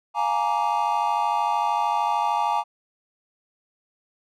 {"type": "chord", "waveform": "triangle", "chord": "Bb dominant seventh", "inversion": "second", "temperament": "just", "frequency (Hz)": [699.2, 839.1, 932.3, 1165.4], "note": ["F5", "Ab5", "Bb5", "D6"], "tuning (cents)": [2, 18, 0, -14], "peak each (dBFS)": [-28, -22, -23, -27], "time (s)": [0.14, 2.64], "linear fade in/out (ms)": 50, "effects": []}